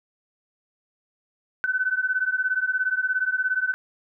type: beating tone pair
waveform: sine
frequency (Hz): 1503 / 1520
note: F#6 / F#6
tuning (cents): +27 / +46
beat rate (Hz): 17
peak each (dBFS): -25 / -24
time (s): 1.64-3.74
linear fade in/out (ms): 0
effects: none